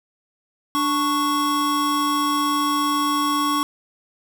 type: tone pair together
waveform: square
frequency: 293.7 / 1108.7 Hz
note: D4 / C#6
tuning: 0 / 0 cents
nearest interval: octave + major seventh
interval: 2300 cents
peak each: -24 / -21 dBFS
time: 0.75-3.63 s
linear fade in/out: 0 ms
effects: none